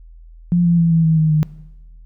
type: tone with pitch steps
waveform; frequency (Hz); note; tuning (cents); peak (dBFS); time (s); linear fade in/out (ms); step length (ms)
sine; 174.61 / 170.92 / 167.3 / 163.77 / 160.3 / 156.91 / 153.6; F3 / F3 / E3 / E3 / E3 / D#3 / D#3; 0 / -37 / +26 / -11 / -48 / +15 / -22; -11; 0.52-1.43; 0; 130
effects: noise-tail reverb RT60 1.0 s tail -20 dB re dry + added 41 Hz sine -38 dBFS peak until 2.05 s